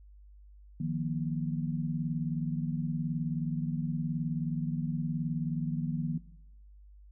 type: chord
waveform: sine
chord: Eb suspended second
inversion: none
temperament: equal with one note detuned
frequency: 155.56 / 174.61 / 238.4 Hz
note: Eb3 / F3 / Bb3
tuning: 0 / 0 / +39 cents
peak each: -32 / -35 / -36 dBFS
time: 0.8-6.18 s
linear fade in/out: 5 ms
effects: noise-tail reverb RT60 0.8 s tail -18 dB re dry + added 50 Hz sine -51 dBFS peak until 7.11 s